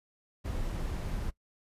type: noise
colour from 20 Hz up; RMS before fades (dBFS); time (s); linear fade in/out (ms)
brown; -34; 0.44-1.31; 20
effects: noise-tail reverb RT60 0.1 s tail -20 dB re dry + resampled to 32000 Hz